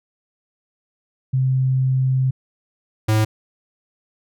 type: tone pair in turn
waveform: sine / square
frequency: 130.81 / 108.7 Hz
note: C3 / A2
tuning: 0 / -21 cents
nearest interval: minor third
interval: 321 cents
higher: first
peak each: -15 dBFS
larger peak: neither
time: 1.33-2.31 / 3.08-3.25 s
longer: first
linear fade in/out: 10 ms
effects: none